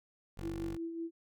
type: tone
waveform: 15% pulse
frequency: 48.05 Hz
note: G1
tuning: 34 cents flat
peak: -35 dBFS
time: 0.37-0.77 s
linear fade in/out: 10 ms
type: tone with tremolo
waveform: sine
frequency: 332 Hz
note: E4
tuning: 12 cents sharp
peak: -35 dBFS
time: 0.41-1.11 s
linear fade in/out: 50 ms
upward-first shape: sine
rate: 5.3 Hz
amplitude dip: 45%
effects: none